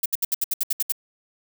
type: noise bursts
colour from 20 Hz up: violet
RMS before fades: -22 dBFS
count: 10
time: 0.03-0.922 s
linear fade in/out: 5 ms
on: 28 ms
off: 68 ms
effects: none